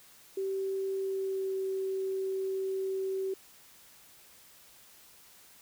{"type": "tone with pitch glide", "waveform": "sine", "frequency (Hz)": [386.3, 383], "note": ["G4", "G4"], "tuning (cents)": [-25, -40], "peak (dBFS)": -30, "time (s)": [0.37, 3.34], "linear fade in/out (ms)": 5, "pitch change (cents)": -15, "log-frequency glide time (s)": [0.98, 1.53], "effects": ["white hiss -57 dBFS RMS until 5.61 s"]}